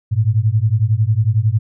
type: beating tone pair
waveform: sine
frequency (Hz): 103.83 / 114.83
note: G#2 / A#2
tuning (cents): 0 / -26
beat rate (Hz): 11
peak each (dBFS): -15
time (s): 0.11-1.59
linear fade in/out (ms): 20
effects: none